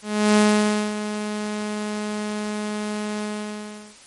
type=tone with ADSR envelope; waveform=sawtooth; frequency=210.6 Hz; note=G#3; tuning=24 cents sharp; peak=-9 dBFS; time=0.02-3.97 s; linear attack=340 ms; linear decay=560 ms; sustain=-12 dB; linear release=740 ms; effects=white hiss -47 dBFS RMS until 4.06 s + MP3 48 kbps